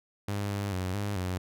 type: tone with pitch steps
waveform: sawtooth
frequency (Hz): 101.4 / 100.6 / 92.3 / 102 / 91.6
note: G#2 / G2 / F#2 / G#2 / F#2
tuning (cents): -41 / +45 / -4 / -31 / -17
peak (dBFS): -26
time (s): 0.28-1.38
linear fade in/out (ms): 5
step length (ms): 220
effects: none